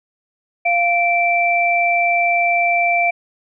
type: tone pair together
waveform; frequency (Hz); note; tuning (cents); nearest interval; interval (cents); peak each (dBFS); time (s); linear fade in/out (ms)
sine; 695.1 / 2338; F5 / D7; -8 / -8; octave + major sixth; 2100; -16; 0.65-3.11; 10
effects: none